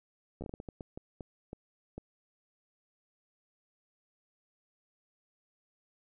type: slowing click train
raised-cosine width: 2 ms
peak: -28 dBFS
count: 13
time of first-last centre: 0.41-1.98 s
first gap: 12 ms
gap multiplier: 1.39
effects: none